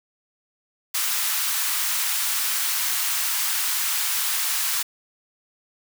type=high-pass noise; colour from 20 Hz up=white; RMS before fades=-24 dBFS; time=0.94-4.83 s; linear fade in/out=10 ms; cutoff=940 Hz; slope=24 dB/octave; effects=none